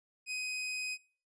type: tone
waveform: sawtooth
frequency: 2509 Hz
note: D#7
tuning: 14 cents sharp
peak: -32 dBFS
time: 0.26-0.98 s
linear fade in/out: 50 ms
effects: noise-tail reverb RT60 0.4 s tail -21 dB re dry + resampled to 22050 Hz